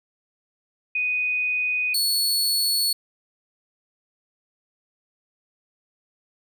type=tone pair in turn; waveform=sine / sawtooth; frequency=2489 / 4406 Hz; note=D#7 / C#8; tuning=0 / -11 cents; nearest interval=minor seventh; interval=989 cents; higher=second; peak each=-21 / -17 dBFS; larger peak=second; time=0.95-1.94 / 1.94-2.93 s; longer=neither; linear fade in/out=5 ms; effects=none